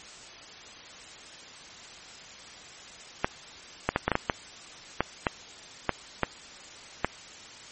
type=clicks; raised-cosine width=0.5 ms; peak=-7 dBFS; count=12; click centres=3.245 / 3.89 / 3.961 / 4.08 / 4.117 / 4.154 / 4.298 / 5.006 / 5.268 / 5.893 / 6.233 / 7.046 s; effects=white hiss -46 dBFS RMS until 7.71 s + MP3 32 kbps